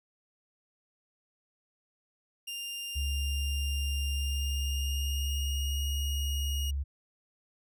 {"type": "tone with pitch glide", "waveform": "sawtooth", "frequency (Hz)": [2800, 2872], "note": ["F7", "F7"], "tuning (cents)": [4, 48], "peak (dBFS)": -33, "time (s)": [2.47, 6.71], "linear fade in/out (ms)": 10, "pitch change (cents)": 44, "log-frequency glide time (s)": [4.13, 5.86]}
{"type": "tone with vibrato", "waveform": "sine", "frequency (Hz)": 69.7, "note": "C#2", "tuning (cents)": 10, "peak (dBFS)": -29, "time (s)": [2.95, 6.84], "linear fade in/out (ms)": 20, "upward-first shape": "triangle", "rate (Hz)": 0.4, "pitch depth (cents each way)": 15}
{"effects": []}